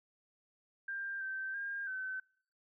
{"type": "tone with pitch steps", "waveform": "sine", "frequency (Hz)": [1591, 1553, 1610, 1527], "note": ["G6", "G6", "G6", "G6"], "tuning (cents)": [25, -17, 46, -46], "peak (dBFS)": -37, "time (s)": [0.88, 2.2], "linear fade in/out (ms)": 5, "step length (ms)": 330, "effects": ["noise-tail reverb RT60 0.6 s tail -25 dB re dry"]}